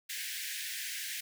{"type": "high-pass noise", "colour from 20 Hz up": "pink", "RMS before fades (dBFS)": -39, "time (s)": [0.09, 1.21], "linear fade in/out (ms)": 10, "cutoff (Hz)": 1600, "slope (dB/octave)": 96, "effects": []}